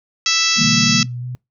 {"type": "harmonic tone", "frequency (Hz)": 659.3, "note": "E5", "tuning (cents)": 0, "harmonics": [2, 3, 4, 5, 6, 7, 8, 9, 10], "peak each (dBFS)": [-26, -26, -21, -24, -23, -22, -20, -23, -25], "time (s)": [0.26, 1.03], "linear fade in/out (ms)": 2}
{"type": "chord", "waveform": "sine", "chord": "E half-diminished seventh", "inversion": "third", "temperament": "equal with one note detuned", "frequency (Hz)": [146.83, 164.81, 200.7, 233.1], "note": ["D3", "E3", "G3", "Bb3"], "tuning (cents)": [0, 0, 41, 0], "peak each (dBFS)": [-25, -23, -22, -19], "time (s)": [0.56, 1.06], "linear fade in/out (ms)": 50}
{"type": "tone with vibrato", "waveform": "sine", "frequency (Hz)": 123.47, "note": "B2", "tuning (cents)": 0, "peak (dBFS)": -24, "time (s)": [0.64, 1.35], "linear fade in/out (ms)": 0, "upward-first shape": "square", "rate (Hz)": 3.4, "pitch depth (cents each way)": 18}
{"effects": ["noise-tail reverb RT60 0.2 s tail -25 dB re dry"]}